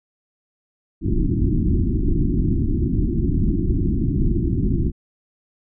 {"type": "low-pass noise", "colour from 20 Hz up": "pink", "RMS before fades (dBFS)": -19, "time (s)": [1.01, 4.92], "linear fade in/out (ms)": 50, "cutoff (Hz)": 360, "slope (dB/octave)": 96, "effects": []}